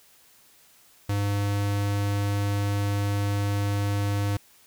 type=tone; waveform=square; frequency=101.3 Hz; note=G#2; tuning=43 cents flat; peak=-24 dBFS; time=1.09-4.37 s; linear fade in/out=5 ms; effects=white hiss -57 dBFS RMS until 4.66 s